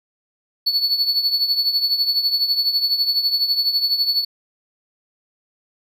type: tone with tremolo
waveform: triangle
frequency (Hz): 4435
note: C#8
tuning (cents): 0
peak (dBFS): -12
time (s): 0.66-4.25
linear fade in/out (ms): 10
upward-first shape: triangle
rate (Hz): 12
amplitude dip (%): 75
effects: none